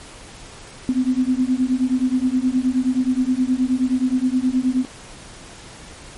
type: beating tone pair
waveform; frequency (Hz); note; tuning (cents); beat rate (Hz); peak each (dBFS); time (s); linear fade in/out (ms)
sine; 251 / 260.5; B3 / C4; +28 / -7; 9.5; -19; 0.89-4.85; 0
effects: pink hiss -40 dBFS RMS until 6.17 s + MP3 48 kbps